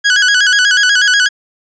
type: tone with vibrato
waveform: sawtooth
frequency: 1568 Hz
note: G6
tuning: in tune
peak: -4 dBFS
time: 0.04-1.29 s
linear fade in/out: 20 ms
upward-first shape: square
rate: 8.2 Hz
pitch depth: 88 cents each way
effects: resampled to 16000 Hz